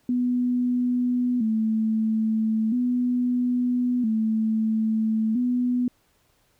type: tone with vibrato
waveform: sine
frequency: 233.1 Hz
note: A#3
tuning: in tune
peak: -20 dBFS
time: 0.09-5.88 s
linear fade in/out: 2 ms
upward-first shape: square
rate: 0.38 Hz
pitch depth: 100 cents each way
effects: pink hiss -65 dBFS RMS until 6.59 s